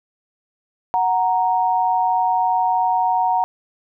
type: tone pair together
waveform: sine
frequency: 740 / 932.3 Hz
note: F#5 / A#5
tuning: 0 / 0 cents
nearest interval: major third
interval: 400 cents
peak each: -18 dBFS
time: 0.94-3.44 s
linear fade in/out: 0 ms
effects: none